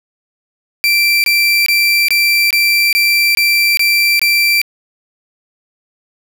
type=tone bursts; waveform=30% pulse; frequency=2349 Hz; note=D7; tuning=in tune; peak=-7 dBFS; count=9; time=0.84-4.616 s; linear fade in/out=0 ms; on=400 ms; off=22 ms; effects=none